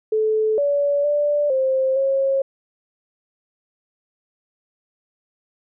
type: tone with pitch steps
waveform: sine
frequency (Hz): 434.7 / 572 / 586 / 527 / 542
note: A4 / D5 / D5 / C5 / C#5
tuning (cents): -21 / -46 / -4 / +12 / -39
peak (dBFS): -16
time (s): 0.12-2.42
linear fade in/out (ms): 5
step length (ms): 460
effects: none